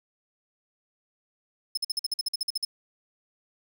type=tone bursts; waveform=40% pulse; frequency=5190 Hz; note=E8; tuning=28 cents flat; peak=-24 dBFS; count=13; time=1.75-2.65 s; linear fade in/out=5 ms; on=24 ms; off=49 ms; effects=none